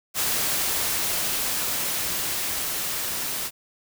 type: noise with level ramp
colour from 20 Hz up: white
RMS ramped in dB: -24 to -29 dBFS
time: 0.14-3.51 s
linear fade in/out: 50 ms
effects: none